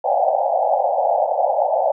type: band-pass noise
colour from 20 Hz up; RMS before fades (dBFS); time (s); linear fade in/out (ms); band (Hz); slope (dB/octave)
white; -18; 0.04-1.92; 10; 540 to 830; 96
effects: none